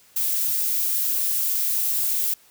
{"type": "noise", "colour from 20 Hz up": "violet", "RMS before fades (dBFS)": -23, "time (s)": [0.16, 2.34], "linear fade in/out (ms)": 5, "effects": ["white hiss -55 dBFS RMS until 2.5 s"]}